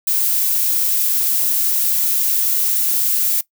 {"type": "noise", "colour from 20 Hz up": "violet", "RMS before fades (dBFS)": -17, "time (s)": [0.07, 3.41], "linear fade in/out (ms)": 5, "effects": ["noise-tail reverb RT60 0.1 s tail -19 dB re dry"]}